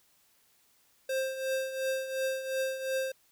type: tone with tremolo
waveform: square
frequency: 528 Hz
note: C5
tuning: 16 cents sharp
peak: -28 dBFS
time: 1.09-3.12 s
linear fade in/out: 5 ms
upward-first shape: triangle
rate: 2.8 Hz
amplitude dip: 70%
effects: white hiss -67 dBFS RMS until 3.31 s

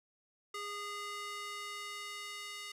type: tone with high-pass filter sweep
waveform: square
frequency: 410.2 Hz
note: G#4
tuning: 21 cents flat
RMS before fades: -43 dBFS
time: 0.54-2.72 s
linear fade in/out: 5 ms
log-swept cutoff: 900 to 2200 Hz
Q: 0.97
effects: low-pass 10000 Hz 12 dB/octave

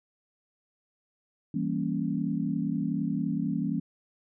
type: chord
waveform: sine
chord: E diminished seventh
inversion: none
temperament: equal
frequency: 164.81 / 196 / 233.1 / 277.2 Hz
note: E3 / G3 / Bb3 / Db4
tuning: 0 / 0 / 0 / 0 cents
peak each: -32 dBFS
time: 1.54-3.8 s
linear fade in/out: 5 ms
effects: none

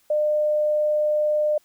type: tone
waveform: sine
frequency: 603 Hz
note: D5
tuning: 46 cents sharp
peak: -18 dBFS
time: 0.1-1.58 s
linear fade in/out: 5 ms
effects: white hiss -62 dBFS RMS until 1.64 s

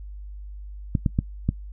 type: clicks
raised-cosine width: 5 ms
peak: -8 dBFS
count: 4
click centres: 0.952 / 1.062 / 1.189 / 1.49 s
effects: noise-tail reverb RT60 0.1 s tail -21 dB re dry + added 50 Hz sine -35 dBFS peak until 1.72 s

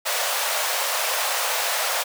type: high-pass noise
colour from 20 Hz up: pink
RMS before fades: -24 dBFS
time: 0.05-2.04 s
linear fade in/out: 20 ms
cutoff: 530 Hz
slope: 48 dB/octave
effects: none

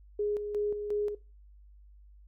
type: tone with tremolo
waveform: sine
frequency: 415.3 Hz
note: G#4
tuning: in tune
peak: -27 dBFS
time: 0.19-1.15 s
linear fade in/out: 5 ms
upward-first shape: square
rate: 2.8 Hz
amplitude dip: 50%
effects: noise-tail reverb RT60 0.3 s tail -20 dB re dry + added 50 Hz sine -52 dBFS peak until 2.27 s

